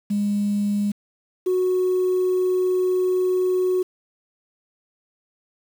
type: tone pair in turn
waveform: sine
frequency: 204.6 / 367.7 Hz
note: G#3 / F#4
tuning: -26 / -11 cents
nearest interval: minor seventh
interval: 1015 cents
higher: second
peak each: -18 / -16 dBFS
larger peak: second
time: 0.1-0.92 / 1.46-3.83 s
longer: second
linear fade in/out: 10 ms
effects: tanh soft clip ceiling -15 dBFS + 7-bit